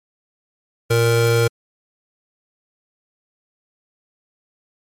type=tone pair together; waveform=square; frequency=116.54 / 466.2 Hz; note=A#2 / A#4; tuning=0 / 0 cents; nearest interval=2 octaves; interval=2400 cents; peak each=-17 dBFS; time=0.9-1.48 s; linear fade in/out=10 ms; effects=MP3 64 kbps